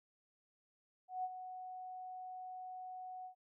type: tone with ADSR envelope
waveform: sine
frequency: 740 Hz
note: F#5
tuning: in tune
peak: -35 dBFS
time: 1.08-3.35 s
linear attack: 160 ms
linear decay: 42 ms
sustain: -10 dB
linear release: 98 ms
effects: none